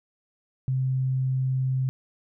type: tone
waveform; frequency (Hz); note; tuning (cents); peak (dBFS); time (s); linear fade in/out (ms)
sine; 130.81; C3; 0; -22; 0.68-1.89; 0
effects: none

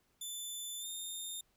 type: tone with pitch glide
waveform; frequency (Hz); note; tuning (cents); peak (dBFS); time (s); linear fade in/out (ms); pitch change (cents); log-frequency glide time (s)
15% pulse; 3520 to 3644; A7 to A#7; 0 to -40; -34; 0.21-1.41; 5; +60; 0.79-0.87
effects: pink hiss -75 dBFS RMS until 1.56 s

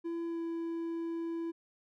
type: tone with pitch glide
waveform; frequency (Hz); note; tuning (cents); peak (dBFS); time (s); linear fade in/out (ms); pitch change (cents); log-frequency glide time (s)
triangle; 336.1 to 333; E4 to E4; +34 to +18; -32; 0.04-1.52; 20; -16; 0.26-0.4
effects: none

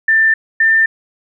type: tone pair in turn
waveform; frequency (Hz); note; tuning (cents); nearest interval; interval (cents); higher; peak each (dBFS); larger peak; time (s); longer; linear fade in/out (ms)
sine; 1782 / 1792.3; A6 / A6; +22 / +31; unison; 9; second; -8; neither; 0.08-0.34 / 0.6-0.86; neither; 5
effects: none

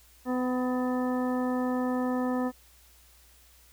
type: harmonic tone with a mistuned harmonic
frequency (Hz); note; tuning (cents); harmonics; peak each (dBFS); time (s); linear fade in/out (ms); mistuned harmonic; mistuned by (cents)
252.3; B3; +37; 1 / 2 / 3 / 4 / 5 / 7; -27 / -33 / -37 / -39 / -41 / -44; 0.25-2.52; 50; 4; -18
effects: added 60 Hz sine -59 dBFS peak until 3.72 s + white hiss -59 dBFS RMS until 3.72 s

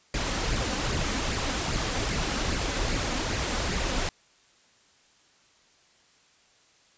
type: noise with flanger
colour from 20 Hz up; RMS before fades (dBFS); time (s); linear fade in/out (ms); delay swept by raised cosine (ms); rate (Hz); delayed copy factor
pink; -28; 0.14-4.09; 2; 0.42 to 4.02; 2.5; +0.5
effects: white hiss -61 dBFS RMS until 6.97 s + resampled to 16000 Hz

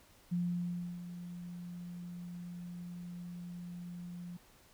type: tone with ADSR envelope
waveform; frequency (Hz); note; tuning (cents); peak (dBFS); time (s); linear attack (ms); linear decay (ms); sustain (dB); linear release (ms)
sine; 175.4; F3; +8; -30; 0.31-4.37; 18; 660; -12; 5
effects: pink hiss -63 dBFS RMS until 4.73 s

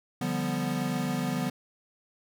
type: chord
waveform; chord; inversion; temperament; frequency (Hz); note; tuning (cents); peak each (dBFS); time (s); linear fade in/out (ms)
square; G dominant seventh; second; equal; 146.83 / 174.61 / 196 / 246.9; D3 / F3 / G3 / B3; 0 / 0 / 0 / 0; -35 / -34 / -36 / -32; 0.21-1.5; 5
effects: none

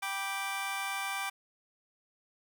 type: chord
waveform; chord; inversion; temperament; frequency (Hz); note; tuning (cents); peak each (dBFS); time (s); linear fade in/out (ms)
20% pulse; G major; none; just; 784 / 980 / 1176; G5 / B5 / D6; 0 / -14 / +2; -32 / -37 / -33; 0.02-1.3; 10
effects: none

